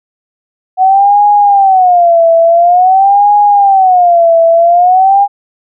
sine tone with vibrato, 740 Hz, F#5, in tune, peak -3 dBFS, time 0.77-5.28 s, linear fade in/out 50 ms, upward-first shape sine, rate 0.48 Hz, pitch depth 190 cents each way, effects none

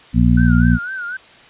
harmonic tone, 59.6 Hz, A#1, 39 cents sharp, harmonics 1 / 2 / 3 / 4, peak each -15 / -15 / -15 / -15 dBFS, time 0.13-0.79 s, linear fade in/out 50 ms
sine tone with vibrato, 1480 Hz, F#6, in tune, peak -23 dBFS, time 0.37-1.17 s, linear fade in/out 5 ms, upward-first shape sine, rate 4 Hz, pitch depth 98 cents each way
effects white hiss -44 dBFS RMS until 1.49 s + resampled to 8000 Hz

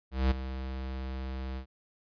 square tone with ADSR envelope, 65.41 Hz, C2, in tune, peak -22 dBFS, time 0.11-1.66 s, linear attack 200 ms, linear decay 13 ms, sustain -13 dB, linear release 89 ms, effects resampled to 11025 Hz

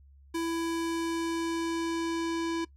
square tone with low-pass filter sweep, 332.1 Hz, E4, 13 cents sharp, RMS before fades -31 dBFS, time 0.34-2.65 s, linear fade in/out 10 ms, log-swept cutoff 12000 to 6200 Hz, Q 0.9, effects noise-tail reverb RT60 0.1 s tail -20 dB re dry + added 69 Hz sine -53 dBFS peak until 2.76 s

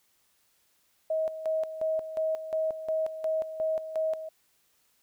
sine tone with tremolo, 635 Hz, D#5, 35 cents sharp, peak -25 dBFS, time 1.1-4.29 s, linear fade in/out 5 ms, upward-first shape square, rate 2.8 Hz, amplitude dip 70%, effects white hiss -69 dBFS RMS until 5.02 s

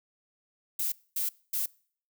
violet noise bursts, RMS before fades -30 dBFS, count 3, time 0.79-1.66 s, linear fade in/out 5 ms, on 130 ms, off 240 ms, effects noise-tail reverb RT60 0.5 s tail -24 dB re dry

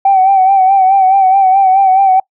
sine tone with vibrato, 768 Hz, G5, 36 cents flat, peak -4 dBFS, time 0.05-2.2 s, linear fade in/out 5 ms, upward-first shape sine, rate 4.7 Hz, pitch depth 51 cents each way, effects noise-tail reverb RT60 0.1 s tail -25 dB re dry + tanh soft clip ceiling 0 dBFS

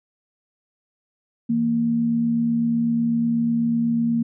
sine tone pair together, 164.81 / 232.9 Hz, E3 / A#3, 0 / -1 cents, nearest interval tritone, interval 599 cents, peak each -29 / -18 dBFS, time 1.49-4.23 s, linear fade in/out 10 ms, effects none

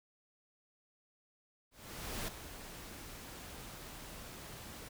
pink noise with ADSR envelope, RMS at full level -39 dBFS, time 1.71-4.89 s, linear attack 570 ms, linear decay 6 ms, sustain -10 dB, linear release 14 ms, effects none

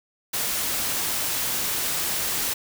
white noise, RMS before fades -26 dBFS, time 0.33-2.54 s, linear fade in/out 10 ms, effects none

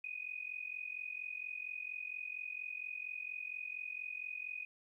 sine tone with amplitude modulation, 2489 Hz, D#7, in tune, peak -37 dBFS, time 0.04-4.65 s, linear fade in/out 5 ms, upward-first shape sine, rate 44.3 Hz, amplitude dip 85%, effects 13-bit

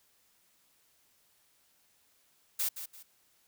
blue noise with echo, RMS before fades -31 dBFS, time 2.59-2.69 s, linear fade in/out 10 ms, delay 170 ms, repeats 2, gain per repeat -10 dB, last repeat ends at 3.03 s, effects white hiss -69 dBFS RMS until 3.47 s

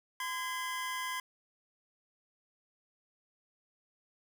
25% pulse tone pair together, 1022.7 / 1638 Hz, C6 / G#6, -40 / -24 cents, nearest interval minor sixth, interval 816 cents, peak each -32 / -38 dBFS, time 0.2-1.2 s, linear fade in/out 2 ms, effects none

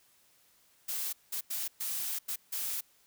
blue noise bursts at uneven times, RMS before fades -35 dBFS, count 6, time 0.88-1.13 / 1.32-1.41 / 1.5-1.68 / 1.8-2.19 / 2.28-2.36 / 2.52-2.81 s, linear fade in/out 10 ms, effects white hiss -66 dBFS RMS until 3.06 s

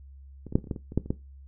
clicks, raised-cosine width 3 ms, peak -26 / -23 / -7 / -27 / -30 / -29 / -16 / -24 / -26 / -10 / -27 / -13 dBFS, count 12, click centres 0.467 / 0.525 / 0.555 / 0.586 / 0.642 / 0.672 / 0.712 / 0.762 / 0.921 / 0.976 / 1.06 / 1.105 s, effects noise-tail reverb RT60 0.2 s tail -17 dB re dry + added 68 Hz sine -45 dBFS peak until 1.47 s

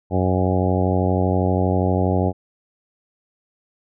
harmonic tone with a mistuned harmonic, 92.5 Hz, F#2, in tune, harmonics 1 / 2 / 3 / 4 / 5 / 6 / 7 / 8 / 9, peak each -20 / -23 / -25 / -26 / -27 / -28 / -28 / -29 / -30 dBFS, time 0.1-2.33 s, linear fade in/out 50 ms, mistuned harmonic 9, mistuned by -17 cents, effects none

